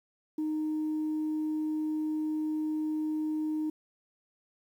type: tone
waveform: sine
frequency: 309.1 Hz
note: D#4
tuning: 11 cents flat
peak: -27 dBFS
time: 0.38-3.7 s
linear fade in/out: 5 ms
effects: tanh soft clip ceiling -26 dBFS + 10-bit